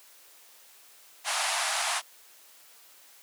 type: band-pass noise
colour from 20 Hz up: pink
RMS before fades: -29 dBFS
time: 1.24-2.02 s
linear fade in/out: 50 ms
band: 630 to 11000 Hz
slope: 96 dB/octave
effects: white hiss -55 dBFS RMS until 3.22 s + high-pass 400 Hz 12 dB/octave